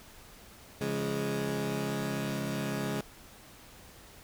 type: chord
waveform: 20% pulse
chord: Db major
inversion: none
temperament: equal with one note detuned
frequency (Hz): 138.59 / 171.61 / 207.7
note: Db3 / F3 / Ab3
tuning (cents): 0 / -30 / 0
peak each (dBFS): -30 / -34 / -29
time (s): 0.81-3.01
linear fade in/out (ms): 2
effects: pink hiss -53 dBFS RMS until 4.23 s